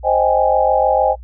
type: chord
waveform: sine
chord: Ab major seventh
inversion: first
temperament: equal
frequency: 523.3 / 622.3 / 784 / 830.6 Hz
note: C5 / Eb5 / G5 / Ab5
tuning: 0 / 0 / 0 / 0 cents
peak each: -17 dBFS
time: 0.03-1.16 s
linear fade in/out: 50 ms
effects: noise-tail reverb RT60 0.1 s tail -22 dB re dry + added 60 Hz sine -32 dBFS peak until 1.23 s